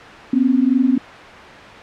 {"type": "tone pair together", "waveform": "sine", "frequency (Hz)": [247, 270], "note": ["B3", "C#4"], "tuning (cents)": [0, -45], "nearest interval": "major second", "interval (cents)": 155, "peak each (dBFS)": -15, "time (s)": [0.33, 0.98], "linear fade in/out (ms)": 5, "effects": ["white hiss -35 dBFS RMS until 1.82 s", "low-pass 2000 Hz 12 dB/octave"]}